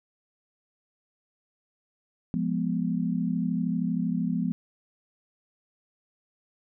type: chord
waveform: sine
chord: F diminished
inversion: none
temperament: equal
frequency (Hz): 174.61 / 207.7 / 246.9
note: F3 / Ab3 / Cb4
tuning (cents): 0 / 0 / 0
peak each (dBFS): -28 / -30 / -29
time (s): 2.34-4.52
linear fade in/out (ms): 0
effects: none